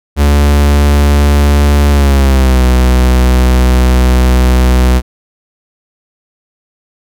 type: tone with pitch glide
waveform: 45% pulse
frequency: 72.1 to 62.77 Hz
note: D2 to B1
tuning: -31 to +29 cents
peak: -5 dBFS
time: 0.16-5.02 s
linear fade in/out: 50 ms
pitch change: -240 cents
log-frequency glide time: 1.9-2.63 s
effects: none